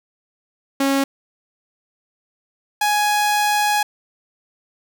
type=tone pair in turn; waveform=sawtooth; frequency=274.1 / 833.8 Hz; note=C#4 / G#5; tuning=-19 / +7 cents; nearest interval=octave + perfect fifth; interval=1926 cents; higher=second; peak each=-12 dBFS; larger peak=neither; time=0.8-1.04 / 2.81-3.83 s; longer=second; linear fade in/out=5 ms; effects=none